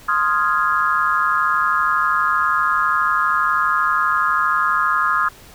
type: chord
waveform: sine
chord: F minor seventh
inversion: second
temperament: equal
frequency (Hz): 1046.5 / 1244.5 / 1396.9 / 1661.2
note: C6 / Eb6 / F6 / Ab6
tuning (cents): 0 / 0 / 0 / 0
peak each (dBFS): -22 / -18 / -21 / -23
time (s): 0.08-5.29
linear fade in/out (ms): 10
effects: pink hiss -44 dBFS RMS until 5.54 s